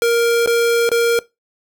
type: tone with dropouts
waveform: square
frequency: 467.8 Hz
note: A#4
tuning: 6 cents sharp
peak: -13 dBFS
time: 0.02-1.19 s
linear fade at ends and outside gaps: 1 ms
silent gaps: 0.461-0.474 / 0.891-0.916 s
effects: noise-tail reverb RT60 0.2 s tail -20 dB re dry